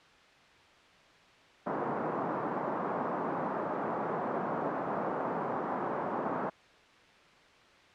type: band-pass noise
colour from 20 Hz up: white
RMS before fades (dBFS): -34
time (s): 1.66-6.5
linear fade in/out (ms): 10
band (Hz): 160 to 1100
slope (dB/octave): 24
effects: white hiss -58 dBFS RMS until 7.94 s + low-pass 3000 Hz 12 dB/octave